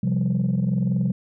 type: chord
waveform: sine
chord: C suspended fourth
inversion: none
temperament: equal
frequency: 130.81 / 174.61 / 196 Hz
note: C3 / F3 / G3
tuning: 0 / 0 / 0 cents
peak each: -22 dBFS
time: 0.03-1.12 s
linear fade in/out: 5 ms
effects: tanh soft clip ceiling -15 dBFS